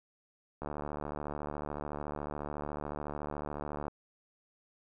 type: click train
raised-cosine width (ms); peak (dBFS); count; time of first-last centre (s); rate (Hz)
1; -24; 242; 0.62-3.881; 73.9
effects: none